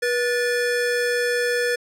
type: tone pair together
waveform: square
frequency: 485 / 1749.9 Hz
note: B4 / A6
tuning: -31 / -10 cents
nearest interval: octave + minor seventh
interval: 2221 cents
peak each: -22 / -25 dBFS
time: 0.02-1.76 s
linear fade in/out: 10 ms
effects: low-pass 10000 Hz 12 dB/octave